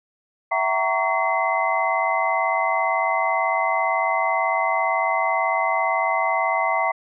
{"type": "tone cluster", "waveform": "sine", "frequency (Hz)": [661, 759, 927, 1124, 2050], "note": ["E5", "F#5", "A#5", "C#6", "C7"], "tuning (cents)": [5, 44, -10, 24, -36], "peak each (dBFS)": -25, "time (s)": [0.51, 6.92], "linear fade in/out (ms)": 10, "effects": []}